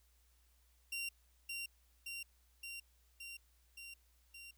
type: tone with echo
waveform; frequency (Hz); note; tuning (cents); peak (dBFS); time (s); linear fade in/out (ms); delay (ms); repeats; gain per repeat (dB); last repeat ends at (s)
sawtooth; 2760; F7; -21; -36; 0.92-1.09; 5; 570; 6; -2; 4.51
effects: added 60 Hz sine -69 dBFS peak until 4.57 s + white hiss -75 dBFS RMS until 4.57 s